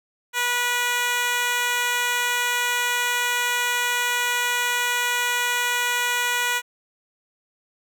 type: tone with high-pass filter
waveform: 10% pulse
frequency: 486.8 Hz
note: B4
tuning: 25 cents flat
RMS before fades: -23 dBFS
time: 0.33-6.62 s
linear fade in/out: 50 ms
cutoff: 990 Hz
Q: 0.73
effects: none